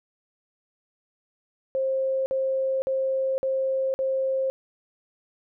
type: tone bursts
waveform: sine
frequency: 531 Hz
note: C5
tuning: 25 cents sharp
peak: -22 dBFS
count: 5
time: 1.75-4.5 s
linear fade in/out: 0 ms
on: 510 ms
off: 50 ms
effects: none